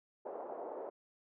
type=band-pass noise; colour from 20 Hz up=pink; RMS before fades=-44 dBFS; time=0.25-0.9 s; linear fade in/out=10 ms; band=430 to 780 Hz; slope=24 dB/octave; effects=none